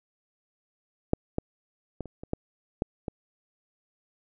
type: clicks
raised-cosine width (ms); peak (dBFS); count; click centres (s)
2; -8 / -13 / -19 / -28 / -26 / -14 / -12 / -18; 8; 1.134 / 1.384 / 2.007 / 2.057 / 2.235 / 2.334 / 2.821 / 3.082
effects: none